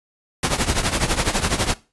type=noise with tremolo; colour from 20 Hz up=pink; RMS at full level=-17 dBFS; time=0.43-1.74 s; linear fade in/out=2 ms; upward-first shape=triangle; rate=12 Hz; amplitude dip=85%; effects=noise-tail reverb RT60 0.3 s tail -19 dB re dry + resampled to 24000 Hz